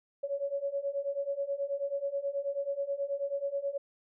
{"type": "beating tone pair", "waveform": "sine", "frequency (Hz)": [554.4, 563.7], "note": ["C#5", "C#5"], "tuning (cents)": [0, 29], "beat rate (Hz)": 9.3, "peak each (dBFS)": [-35, -33], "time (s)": [0.23, 3.78], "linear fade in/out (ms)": 10, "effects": []}